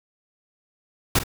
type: noise with echo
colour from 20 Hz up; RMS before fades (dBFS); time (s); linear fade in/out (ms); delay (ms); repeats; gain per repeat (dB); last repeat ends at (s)
pink; -18; 1.15-1.19; 5; 47; 1; -13; 1.237
effects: none